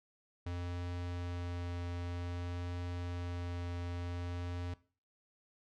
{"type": "tone with vibrato", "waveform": "square", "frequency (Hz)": 87.8, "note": "F2", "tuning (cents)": 10, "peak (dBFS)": -38, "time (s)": [0.46, 4.74], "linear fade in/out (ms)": 5, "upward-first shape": "triangle", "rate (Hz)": 0.53, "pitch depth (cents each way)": 9, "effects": ["noise-tail reverb RT60 0.4 s tail -19 dB re dry", "low-pass 5000 Hz 12 dB/octave"]}